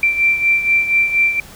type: beating tone pair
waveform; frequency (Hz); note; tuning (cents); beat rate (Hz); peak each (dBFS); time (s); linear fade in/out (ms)
sine; 2349 / 2353.2; D7 / D7; 0 / +3; 4.2; -13 / -19; 0.03-1.4; 2
effects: pink hiss -39 dBFS RMS until 1.55 s